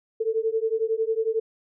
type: beating tone pair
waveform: sine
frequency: 440.6 / 451.6 Hz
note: A4 / A4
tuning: +2 / +45 cents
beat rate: 11 Hz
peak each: -25 dBFS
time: 0.2-1.4 s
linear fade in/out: 10 ms
effects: none